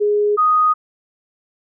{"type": "tone pair in turn", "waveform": "sine", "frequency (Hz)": [415.3, 1244.5], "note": ["G#4", "D#6"], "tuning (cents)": [0, 0], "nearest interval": "octave + perfect fifth", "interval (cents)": 1900, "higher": "second", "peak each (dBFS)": [-13, -11], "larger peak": "second", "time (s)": [[0, 0.37], [0.37, 0.74]], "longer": "neither", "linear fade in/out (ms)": 20, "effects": []}